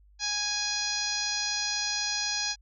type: harmonic tone with a mistuned harmonic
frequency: 828 Hz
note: G#5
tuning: 5 cents flat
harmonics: 1 / 2 / 3 / 4 / 5 / 6 / 7 / 8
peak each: -40 / -37 / -38 / -39 / -34 / -33 / -35 / -37 dBFS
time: 0.19-2.56 s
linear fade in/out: 50 ms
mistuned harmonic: 4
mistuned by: +22 cents
effects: added 50 Hz sine -55 dBFS peak until 2.61 s